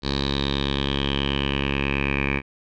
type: tone with low-pass filter sweep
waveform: 10% pulse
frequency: 69.3 Hz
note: C#2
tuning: in tune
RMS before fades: -24 dBFS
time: 0.02-2.42 s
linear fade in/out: 50 ms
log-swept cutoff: 4200 to 2300 Hz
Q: 7.8
effects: none